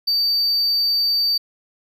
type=tone; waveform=triangle; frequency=4615 Hz; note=D8; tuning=31 cents flat; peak=-15 dBFS; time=0.07-1.38 s; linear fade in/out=10 ms; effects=none